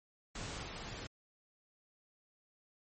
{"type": "noise with level steps", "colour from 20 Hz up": "pink", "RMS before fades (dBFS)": [-43, -45], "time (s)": [0.35, 1.07], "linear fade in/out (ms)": 5, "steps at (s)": 0.63, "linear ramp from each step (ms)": 5, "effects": ["MP3 32 kbps"]}